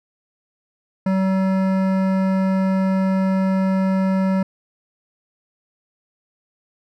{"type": "tone with hard clipping", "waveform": "sine", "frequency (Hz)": 190.3, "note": "F#3", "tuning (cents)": 49, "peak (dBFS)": -18, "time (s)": [1.06, 4.43], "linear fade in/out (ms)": 5, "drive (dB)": 15, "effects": []}